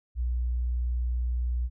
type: tone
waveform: sine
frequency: 60.7 Hz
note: B1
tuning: 29 cents flat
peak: -25 dBFS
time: 0.15-1.7 s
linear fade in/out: 50 ms
effects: none